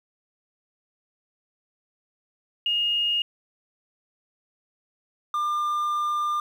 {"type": "tone pair in turn", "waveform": ["sine", "triangle"], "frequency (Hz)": [2851, 1198.7], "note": ["F7", "D6"], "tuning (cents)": [35, 35], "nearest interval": "octave + minor third", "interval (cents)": 1500, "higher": "first", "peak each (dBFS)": -21, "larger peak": "neither", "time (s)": [[2.66, 3.22], [5.34, 6.4]], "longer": "second", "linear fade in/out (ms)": 2, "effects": ["9-bit"]}